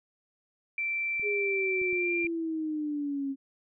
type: tone with pitch glide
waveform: sine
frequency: 2342 to 2377 Hz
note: D7 to D7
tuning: -5 to +20 cents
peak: -28 dBFS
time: 0.78-2.27 s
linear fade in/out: 2 ms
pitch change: +25 cents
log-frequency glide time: 1.89-2.12 s
type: clicks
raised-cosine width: 3 ms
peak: -37 dBFS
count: 4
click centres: 1.197 / 1.816 / 1.929 / 2.246 s
type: exponential sweep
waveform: sine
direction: down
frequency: 417.7 to 270.1 Hz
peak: -29 dBFS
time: 1.22-3.36 s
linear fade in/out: 50 ms
effects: none